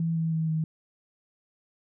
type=tone with pitch steps; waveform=sine; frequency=164.81 / 162.63 / 160.49 / 158.37 Hz; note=E3 / E3 / E3 / D#3; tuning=0 / -23 / -46 / +31 cents; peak=-24 dBFS; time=0-0.64 s; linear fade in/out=2 ms; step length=160 ms; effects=none